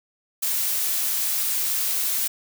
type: noise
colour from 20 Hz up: blue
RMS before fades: -24 dBFS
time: 0.42-2.28 s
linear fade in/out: 10 ms
effects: none